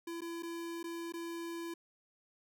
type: tone with dropouts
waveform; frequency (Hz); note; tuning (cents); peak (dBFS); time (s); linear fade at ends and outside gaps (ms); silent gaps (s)
square; 336.8; E4; +37; -40; 0.07-1.74; 5; 0.208-0.217 / 0.425-0.431 / 0.83-0.84 / 1.123-1.137
effects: none